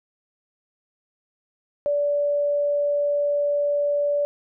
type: tone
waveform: sine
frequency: 579 Hz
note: D5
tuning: 25 cents flat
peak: -19 dBFS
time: 1.86-4.25 s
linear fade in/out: 0 ms
effects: none